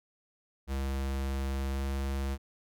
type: tone with pitch glide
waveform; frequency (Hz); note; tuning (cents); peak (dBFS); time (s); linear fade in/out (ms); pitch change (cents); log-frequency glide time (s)
square; 67.6 to 68.11; C#2 to C#2; -43 to -30; -31; 0.67-2.38; 50; +13; 1.72-1.82
effects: none